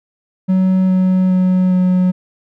triangle tone with pitch steps, 187.1 / 185.7 / 184.31 / 182.93 Hz, F#3 / F#3 / F#3 / F#3, +20 / +7 / -6 / -19 cents, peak -8 dBFS, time 0.48-2.12 s, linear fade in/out 20 ms, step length 410 ms, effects none

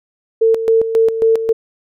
sine tone with tremolo, 450.1 Hz, A4, 39 cents sharp, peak -8 dBFS, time 0.41-1.53 s, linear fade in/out 10 ms, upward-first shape square, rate 3.7 Hz, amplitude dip 65%, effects none

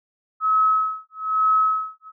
sine tone with tremolo, 1285 Hz, E6, 45 cents flat, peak -14 dBFS, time 0.4-2.12 s, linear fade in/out 50 ms, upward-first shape sine, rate 1.1 Hz, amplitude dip 100%, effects none

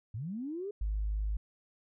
sine linear sweep, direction up, 95 to 420.6 Hz, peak -35 dBFS, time 0.14-0.71 s, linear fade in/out 5 ms
sine tone, 52 Hz, G#1, 3 cents sharp, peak -29 dBFS, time 0.81-1.37 s, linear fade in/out 5 ms
effects tanh soft clip ceiling -25 dBFS

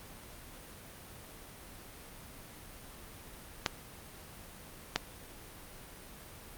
clicks, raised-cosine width 0.2 ms, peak -10 dBFS, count 2, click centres 3.662 / 4.96 s, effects pink hiss -50 dBFS RMS until 6.57 s + Opus 32 kbps

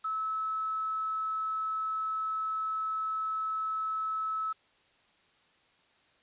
sine tone with quantisation, 1300 Hz, E6, 24 cents flat, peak -30 dBFS, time 0.04-4.53 s, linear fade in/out 10 ms, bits 8, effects white hiss -66 dBFS RMS until 6.22 s + resampled to 8000 Hz

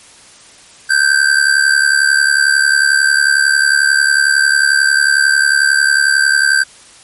square tone with amplitude modulation, 1560 Hz, G6, 9 cents flat, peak -6 dBFS, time 0.89-6.64 s, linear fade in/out 20 ms, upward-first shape sine, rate 71.1 Hz, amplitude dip 75%, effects white hiss -41 dBFS RMS until 7.03 s + MP3 48 kbps

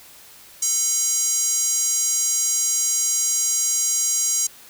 square tone with high-pass filter, 440 Hz, A4, in tune, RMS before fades -21 dBFS, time 0.62-4.47 s, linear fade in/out 5 ms, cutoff 6700 Hz, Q 5.8, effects white hiss -46 dBFS RMS until 4.69 s

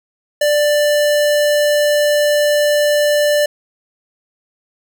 square tone, 590 Hz, D5, 8 cents sharp, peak -12 dBFS, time 0.41-3.46 s, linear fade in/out 5 ms, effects none

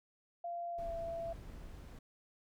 sine tone with pitch glide, 690 to 670 Hz, F5 to E5, -21 to +28 cents, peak -38 dBFS, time 0.44-1.33 s, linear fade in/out 5 ms, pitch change -51 cents, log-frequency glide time 0.72-0.92 s
brown noise, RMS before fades -49 dBFS, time 0.78-1.99 s, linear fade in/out 5 ms
effects none

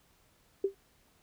sine tone with exponential decay, 392.4 Hz, G4, 2 cents sharp, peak -22 dBFS, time 0.64-0.75 s, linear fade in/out 5 ms, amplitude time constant 22 ms, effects pink hiss -67 dBFS RMS until 1.22 s

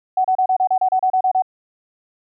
sine tone bursts, 749 Hz, F#5, 21 cents sharp, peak -13 dBFS, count 12, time 0.17-1.422 s, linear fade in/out 5 ms, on 75 ms, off 32 ms, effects none

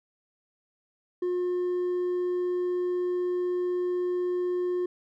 sine tone with hard clipping, 358.4 Hz, F4, 45 cents sharp, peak -26 dBFS, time 1.22-4.86 s, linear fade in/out 5 ms, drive 2 dB, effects none

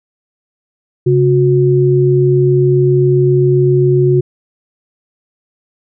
sine tone pair together, 136.08 / 363.6 Hz, C#3 / F#4, -32 / -30 cents, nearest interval octave + perfect fourth, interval 1702 cents, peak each -10 dBFS, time 1.06-4.21 s, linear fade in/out 10 ms, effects none

